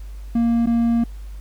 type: tone with dropouts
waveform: triangle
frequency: 233.1 Hz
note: A#3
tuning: in tune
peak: -13 dBFS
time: 0.35-1.04 s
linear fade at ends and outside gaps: 5 ms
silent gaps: 0.66-0.67 s
effects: added 50 Hz sine -31 dBFS peak until 1.4 s + pink hiss -53 dBFS RMS until 1.4 s